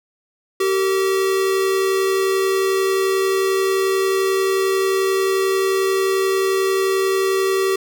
square tone pair together, 384.8 / 456.1 Hz, G4 / A#4, -32 / -38 cents, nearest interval minor third, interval 294 cents, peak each -17 / -27 dBFS, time 0.6-7.76 s, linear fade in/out 5 ms, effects none

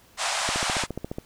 pink band-pass noise, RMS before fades -27 dBFS, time 0.17-0.87 s, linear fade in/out 50 ms, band 620 to 9300 Hz, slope 48 dB/octave
click train, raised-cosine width 2 ms, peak -17 dBFS, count 11, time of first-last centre 0.49-1.184 s, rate 14.4 Hz
effects pink hiss -56 dBFS RMS until 1.25 s

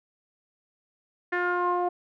sawtooth tone with low-pass filter sweep, 355 Hz, F4, 28 cents sharp, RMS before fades -26 dBFS, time 1.32-1.89 s, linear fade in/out 10 ms, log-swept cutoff 1800 to 800 Hz, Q 5.4, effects none

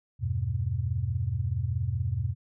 sine chord, E minor, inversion none, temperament just, 82.41 / 98.89 / 123.61 Hz, E2 / G2 / B2, 0 / +16 / +2 cents, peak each -32 / -30 / -30 dBFS, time 0.19-2.35 s, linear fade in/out 50 ms, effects none

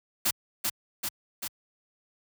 white noise with echo, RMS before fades -25 dBFS, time 0.25-0.31 s, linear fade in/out 10 ms, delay 390 ms, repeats 3, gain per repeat -3 dB, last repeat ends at 1.48 s, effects high-pass 80 Hz 12 dB/octave

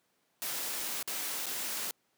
white noise with dropouts, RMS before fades -36 dBFS, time 0.42-1.91 s, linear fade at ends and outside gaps 0 ms, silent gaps 1.027-1.076 / 1.458-1.466 s, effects pink hiss -74 dBFS RMS until 2.17 s + high-pass 200 Hz 12 dB/octave

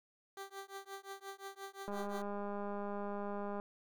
15% pulse tone with tremolo, 392 Hz, G4, in tune, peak -36 dBFS, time 0.37-2.22 s, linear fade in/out 2 ms, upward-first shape triangle, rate 5.7 Hz, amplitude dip 100%
click train, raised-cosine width 1 ms, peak -29 dBFS, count 350, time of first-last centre 1.88-3.599 s, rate 203 Hz
effects none

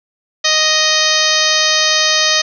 harmonic tone, 622.3 Hz, D#5, in tune, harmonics 1 / 2 / 3 / 4 / 5 / 6 / 7 / 8 / 9 / 10, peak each -22 / -22 / -18 / -22 / -20 / -18 / -19 / -19 / -23 / -20 dBFS, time 0.44-2.42 s, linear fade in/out 10 ms, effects none

